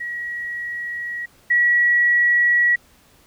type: tone pair in turn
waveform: sine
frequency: 1913 / 1926.3 Hz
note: A#6 / B6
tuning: +44 / -44 cents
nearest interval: unison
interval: 12 cents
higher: second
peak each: -25 / -13 dBFS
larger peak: second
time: 0-1.26 / 1.5-2.76 s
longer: neither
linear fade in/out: 10 ms
effects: pink hiss -54 dBFS RMS until 3.26 s